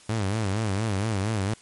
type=tone with vibrato; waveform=sawtooth; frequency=103.83 Hz; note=G#2; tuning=in tune; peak=-20 dBFS; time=0.09-1.54 s; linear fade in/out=5 ms; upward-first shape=sine; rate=4.3 Hz; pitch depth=150 cents each way; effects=white hiss -52 dBFS RMS until 1.61 s + MP3 48 kbps